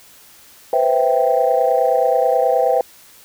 sine chord, C major seventh, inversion third, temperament equal, 493.9 / 523.3 / 659.3 / 784 Hz, B4 / C5 / E5 / G5, 0 / 0 / 0 / 0 cents, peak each -18 dBFS, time 0.73-2.81 s, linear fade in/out 2 ms, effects tanh soft clip ceiling -3 dBFS + white hiss -46 dBFS RMS until 3.24 s

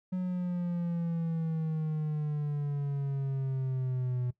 triangle exponential sweep, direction down, 184.3 to 123.47 Hz, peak -27 dBFS, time 0.12-4.31 s, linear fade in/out 10 ms, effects noise-tail reverb RT60 0.1 s tail -19 dB re dry

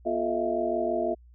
sine tone cluster, 243.1 / 351.4 / 433.6 / 634 / 680 Hz, B3 / F4 / A4 / D#5 / F5, -27 / +11 / -25 / +32 / -46 cents, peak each -35 / -30 / -34 / -29 / -30 dBFS, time 0.05-1.15 s, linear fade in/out 20 ms, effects added 60 Hz sine -50 dBFS peak until 1.34 s

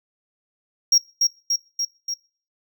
triangle tone with echo, 5600 Hz, F8, 4 cents sharp, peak -11 dBFS, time 0.92-0.98 s, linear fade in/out 5 ms, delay 290 ms, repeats 4, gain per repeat -3 dB, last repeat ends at 2.14 s, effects noise-tail reverb RT60 0.4 s tail -22 dB re dry

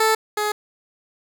15% pulse tone pair in turn, 440 / 420.7 Hz, A4 / G#4, 0 / +22 cents, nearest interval minor second, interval 78 cents, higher first, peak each -9 / -14 dBFS, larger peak first, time 0-0.15 / 0.37-0.52 s, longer neither, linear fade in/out 5 ms, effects none

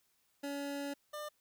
25% pulse tone pair in turn, 282.8 / 599.2 Hz, C#4 / D5, +35 / +35 cents, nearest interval octave + minor second, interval 1300 cents, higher second, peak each -34 / -37 dBFS, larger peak first, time 0.43-0.94 / 1.13-1.29 s, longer first, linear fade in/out 10 ms, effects white hiss -75 dBFS RMS until 1.4 s

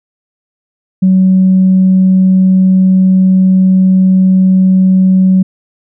sine tone, 187.5 Hz, F#3, 23 cents sharp, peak -3 dBFS, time 1.02-5.43 s, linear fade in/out 10 ms, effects tanh soft clip ceiling 0 dBFS

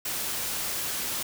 white noise, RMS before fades -31 dBFS, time 0.05-1.23 s, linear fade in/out 5 ms, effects none

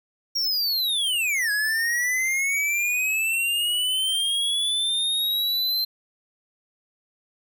square linear two-way sweep, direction down then up, 5630 to 1654 to 4129 Hz, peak -22 dBFS, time 0.35-5.85 s, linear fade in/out 10 ms, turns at 1.51 s, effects none

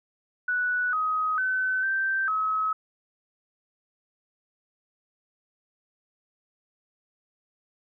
sine tone with pitch steps, 1478 / 1260 / 1519 / 1562 / 1282 Hz, F#6 / D#6 / F#6 / G6 / E6, -2 / +21 / +45 / -7 / -49 cents, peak -23 dBFS, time 0.48-2.73 s, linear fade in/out 5 ms, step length 450 ms, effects none

